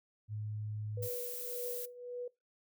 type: tone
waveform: sine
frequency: 106.3 Hz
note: G#2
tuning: 41 cents sharp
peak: -37 dBFS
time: 0.28-1.09 s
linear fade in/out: 50 ms
type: tone with tremolo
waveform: sine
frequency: 490 Hz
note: B4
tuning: 14 cents flat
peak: -37 dBFS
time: 0.97-2.28 s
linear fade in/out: 5 ms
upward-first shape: triangle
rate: 1.8 Hz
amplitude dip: 80%
type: noise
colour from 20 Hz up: violet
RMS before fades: -42 dBFS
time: 1.02-1.86 s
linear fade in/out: 10 ms
effects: noise-tail reverb RT60 0.2 s tail -21 dB re dry